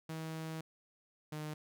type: tone pair in turn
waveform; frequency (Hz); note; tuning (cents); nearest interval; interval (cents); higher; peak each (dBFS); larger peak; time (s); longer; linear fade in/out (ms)
sawtooth; 160 / 152.7; D#3 / D#3; +49 / -32; minor second; 81; first; -36 / -36; neither; 0.09-0.61 / 1.32-1.54; first; 5
effects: none